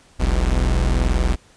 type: tone pair together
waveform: 45% pulse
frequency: 42.4 / 63 Hz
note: E1 / B1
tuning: +50 / +35 cents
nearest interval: perfect fifth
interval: 685 cents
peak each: -18 / -19 dBFS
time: 0.19-1.36 s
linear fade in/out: 20 ms
effects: pink hiss -52 dBFS RMS until 1.56 s + resampled to 22050 Hz